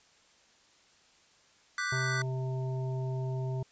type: chord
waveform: square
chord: G major seventh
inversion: second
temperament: equal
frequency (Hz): 1174.7 / 1480 / 1568 / 1975.5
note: D6 / F#6 / G6 / B6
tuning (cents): 0 / 0 / 0 / 0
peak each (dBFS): -39 / -35 / -39 / -37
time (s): 1.78-2.22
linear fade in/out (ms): 2
type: harmonic tone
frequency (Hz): 130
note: C3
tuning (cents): -11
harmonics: 1 / 3 / 5 / 7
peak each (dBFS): -31 / -41 / -45 / -48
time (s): 1.92-3.63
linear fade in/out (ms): 5
effects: white hiss -63 dBFS RMS until 3.71 s + resampled to 16000 Hz